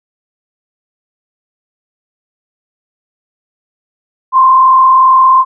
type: tone with frequency modulation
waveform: sine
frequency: 1046.5 Hz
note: C6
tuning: in tune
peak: -3 dBFS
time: 4.32-5.45 s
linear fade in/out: 50 ms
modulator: 37.4 Hz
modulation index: 0.59
effects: none